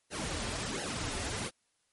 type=noise with flanger; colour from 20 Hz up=pink; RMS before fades=-36 dBFS; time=0.1-1.51 s; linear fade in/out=50 ms; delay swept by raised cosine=0.84 to 6.34 ms; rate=1.4 Hz; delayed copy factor=-0.95; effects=white hiss -75 dBFS RMS until 1.92 s + MP3 48 kbps